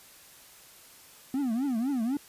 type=tone with vibrato; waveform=triangle; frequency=251.6 Hz; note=B3; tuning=32 cents sharp; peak=-24 dBFS; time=1.34-2.17 s; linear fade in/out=2 ms; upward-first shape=triangle; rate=4 Hz; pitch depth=270 cents each way; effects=white hiss -53 dBFS RMS until 2.28 s + resampled to 32000 Hz